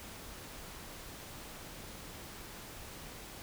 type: silence
effects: pink hiss -48 dBFS RMS until 3.42 s